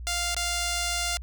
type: tone with dropouts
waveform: 5% pulse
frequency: 698.5 Hz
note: F5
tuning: in tune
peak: -15 dBFS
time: 0.07-1.17 s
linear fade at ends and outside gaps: 0 ms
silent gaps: 0.345-0.365 s
effects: added 60 Hz sine -35 dBFS peak until 1.22 s